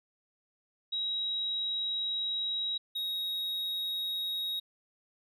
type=tone pair in turn; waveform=sine / triangle; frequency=3835 / 3782 Hz; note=A#7 / A#7; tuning=+48 / +24 cents; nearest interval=unison; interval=24 cents; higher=first; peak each=-30 / -30 dBFS; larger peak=neither; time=0.92-2.78 / 2.95-4.6 s; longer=first; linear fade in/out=10 ms; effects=none